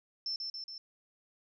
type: tone with echo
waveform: sine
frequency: 5330 Hz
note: E8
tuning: 18 cents sharp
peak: -33 dBFS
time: 0.26-0.36 s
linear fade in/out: 2 ms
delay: 140 ms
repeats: 3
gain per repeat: -3 dB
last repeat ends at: 0.78 s
effects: none